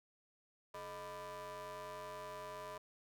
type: ring-modulated tone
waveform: 30% pulse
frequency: 189.1 Hz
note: F#3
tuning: 38 cents sharp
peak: -40 dBFS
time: 0.74-2.78 s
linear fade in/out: 5 ms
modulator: 806 Hz
effects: none